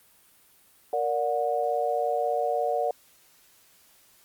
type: chord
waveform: sine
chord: Bb augmented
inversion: none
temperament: just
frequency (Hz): 466.2 / 582.7 / 728.4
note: Bb4 / D5 / F#5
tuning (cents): 0 / -14 / -27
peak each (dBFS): -29 / -28 / -27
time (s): 0.93-2.91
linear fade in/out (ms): 2
effects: white hiss -59 dBFS RMS until 4.24 s + Opus 32 kbps